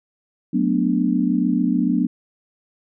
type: chord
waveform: sine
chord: B minor seventh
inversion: second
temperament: equal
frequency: 185 / 220 / 246.9 / 293.7 Hz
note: F#3 / A3 / B3 / D4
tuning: 0 / 0 / 0 / 0 cents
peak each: -22 / -24 / -20 / -22 dBFS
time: 0.53-2.07 s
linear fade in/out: 10 ms
effects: none